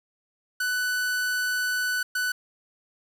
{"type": "tone bursts at uneven times", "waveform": "45% pulse", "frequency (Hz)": 1492, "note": "F#6", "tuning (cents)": 14, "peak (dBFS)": -24, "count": 2, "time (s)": [[0.6, 2.03], [2.15, 2.32]], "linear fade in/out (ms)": 5, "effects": ["9-bit"]}